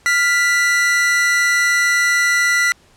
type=tone pair together; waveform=45% pulse; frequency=1399.5 / 1975.5 Hz; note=F6 / B6; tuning=+3 / 0 cents; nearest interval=tritone; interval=597 cents; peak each=-19 / -14 dBFS; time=0.06-2.72 s; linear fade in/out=0 ms; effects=pink hiss -52 dBFS RMS until 2.96 s + low-pass 9000 Hz 12 dB/octave